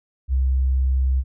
sine tone, 65.41 Hz, C2, in tune, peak -16 dBFS, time 0.28-1.24 s, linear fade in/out 50 ms, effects none

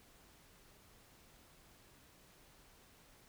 silence, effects pink hiss -64 dBFS RMS until 3.28 s

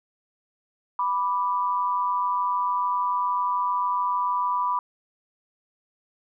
sine tone pair together, 987.8 / 1174.7 Hz, B5 / D6, 0 / 0 cents, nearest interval minor third, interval 300 cents, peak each -23 / -27 dBFS, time 0.99-4.79 s, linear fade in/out 2 ms, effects none

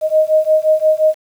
sine beating tone pair, 621 / 626.7 Hz, D#5 / D#5, -3 / +12 cents, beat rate 5.7 Hz, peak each -13 dBFS, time 0.01-1.15 s, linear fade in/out 50 ms, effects 7-bit

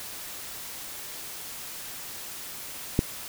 click, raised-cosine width 3 ms, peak -7 dBFS, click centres 2.991 s, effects white hiss -39 dBFS RMS until 3.28 s

